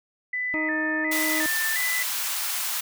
sine tone with vibrato, 1884 Hz, A#6, 18 cents sharp, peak -25 dBFS, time 0.33-2.03 s, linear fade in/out 5 ms, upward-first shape square, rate 1.4 Hz, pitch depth 100 cents each way
harmonic tone, 311.9 Hz, D#4, 4 cents sharp, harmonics 1 / 2 / 3 / 4 / 6 / 7 / 8, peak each -28 / -34 / -38 / -40 / -44 / -45 / -46 dBFS, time 0.54-1.46 s, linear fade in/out 0 ms
white high-pass noise, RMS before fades -28 dBFS, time 1.11-2.81 s, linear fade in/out 10 ms, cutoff 770 Hz, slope 24 dB/octave
effects none

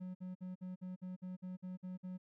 triangle tone bursts, 183.5 Hz, F#3, 14 cents flat, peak -40 dBFS, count 11, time 0-2.18 s, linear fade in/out 20 ms, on 150 ms, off 53 ms, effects none

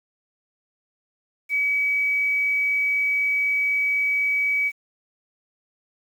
sine tone with quantisation, 2276 Hz, C#7, 45 cents sharp, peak -19 dBFS, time 1.49-4.72 s, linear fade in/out 50 ms, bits 8, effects none

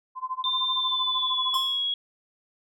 sine tone with tremolo, 1030 Hz, C6, 28 cents flat, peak -25 dBFS, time 0.15-1.61 s, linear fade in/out 50 ms, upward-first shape sine, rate 13 Hz, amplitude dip 95%
sine tone with pitch glide, 3584 to 3325 Hz, A7 to G#7, +31 to +1 cents, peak -24 dBFS, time 0.44-1.94 s, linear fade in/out 2 ms, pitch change -130 cents, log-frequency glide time 0.72-1.8 s
square tone with exponential decay, 1058 Hz, C6, 19 cents sharp, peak -24 dBFS, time 1.54-1.92 s, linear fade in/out 2 ms, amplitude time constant 81 ms
effects none

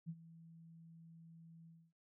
sine tone with ADSR envelope, 164.81 Hz, E3, in tune, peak -40 dBFS, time 0.06-1.93 s, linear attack 33 ms, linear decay 51 ms, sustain -16 dB, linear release 260 ms, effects none

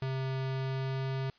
square tone with pitch glide, 132.6 to 133.45 Hz, C3 to C3, +23 to +35 cents, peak -32 dBFS, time 0.02-1.3 s, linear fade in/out 2 ms, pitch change +12 cents, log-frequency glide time 0.38-1.08 s, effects white hiss -64 dBFS RMS until 1.38 s + resampled to 11025 Hz

